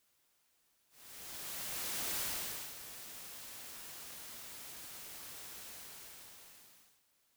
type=noise with ADSR envelope; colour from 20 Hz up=white; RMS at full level=-37 dBFS; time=0.89-7.04 s; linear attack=1300 ms; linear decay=550 ms; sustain=-12 dB; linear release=1400 ms; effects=white hiss -75 dBFS RMS until 7.36 s